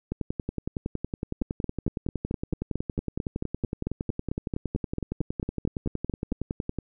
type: two click trains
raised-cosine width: 3 ms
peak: -15 / -16 dBFS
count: 23 / 73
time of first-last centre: 1.42-6.32 / 0.12-6.787 s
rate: 4.49 / 10.8 Hz
effects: none